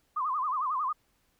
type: tone with vibrato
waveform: sine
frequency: 1120 Hz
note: C#6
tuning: 18 cents sharp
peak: -27 dBFS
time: 0.16-0.93 s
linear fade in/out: 10 ms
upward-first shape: sine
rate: 11 Hz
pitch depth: 190 cents each way
effects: pink hiss -71 dBFS RMS until 1.39 s